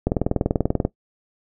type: click train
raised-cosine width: 2 ms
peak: -5 dBFS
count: 17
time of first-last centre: 0.07-0.85 s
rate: 20.5 Hz
effects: noise-tail reverb RT60 0.1 s tail -17 dB re dry